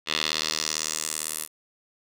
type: tone with band-pass filter sweep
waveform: 10% pulse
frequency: 77.78 Hz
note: D#2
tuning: in tune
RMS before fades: -29 dBFS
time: 0.06-1.48 s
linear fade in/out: 50 ms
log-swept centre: 3300 to 11000 Hz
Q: 2
effects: none